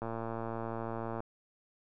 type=click train; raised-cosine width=1 ms; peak=-24 dBFS; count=136; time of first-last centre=0.02-1.204 s; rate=114 Hz; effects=none